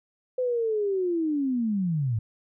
sine linear sweep, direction down, 513 to 103.83 Hz, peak -23 dBFS, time 0.38-2.19 s, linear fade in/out 5 ms, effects none

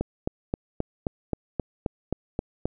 click train, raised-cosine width 2 ms, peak -12 dBFS, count 11, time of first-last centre 0.01-2.656 s, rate 3.78 Hz, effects none

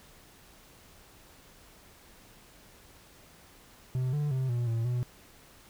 triangle tone with pitch steps, 128.1 / 147.6 / 130.9 / 120.3 / 114.7 / 122.9 Hz, C3 / D3 / C3 / B2 / A#2 / B2, -36 / +9 / +1 / -45 / -28 / -8 cents, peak -25 dBFS, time 3.95-5.03 s, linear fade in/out 0 ms, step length 180 ms, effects pink hiss -56 dBFS RMS until 5.69 s

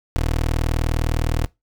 20% pulse tone, 39.8 Hz, D#1, 40 cents sharp, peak -14 dBFS, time 0.16-1.46 s, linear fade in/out 0 ms, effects noise-tail reverb RT60 0.2 s tail -21 dB re dry

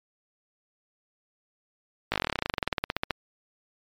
slowing click train, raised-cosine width 0.3 ms, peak -9 dBFS, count 26, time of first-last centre 2.12-3.108 s, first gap 18 ms, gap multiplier 1.06, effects MP3 96 kbps

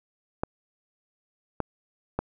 clicks, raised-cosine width 1 ms, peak -12 dBFS, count 3, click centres 0.435 / 1.603 / 2.19 s, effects none

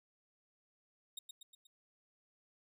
sawtooth tone with echo, 3729 Hz, A#7, in tune, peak -39 dBFS, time 1.17-1.19 s, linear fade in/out 5 ms, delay 120 ms, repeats 4, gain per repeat -5 dB, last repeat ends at 1.67 s, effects none

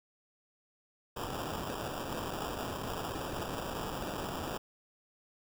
white noise with sample-and-hold, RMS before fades -38 dBFS, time 1.16-4.58 s, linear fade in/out 10 ms, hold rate 2100 Hz, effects none

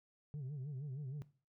sine tone with vibrato, 138.59 Hz, C#3, in tune, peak -38 dBFS, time 0.34-1.22 s, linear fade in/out 0 ms, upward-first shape sine, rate 6.4 Hz, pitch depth 150 cents each way, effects noise-tail reverb RT60 0.4 s tail -19 dB re dry + tanh soft clip ceiling -40 dBFS

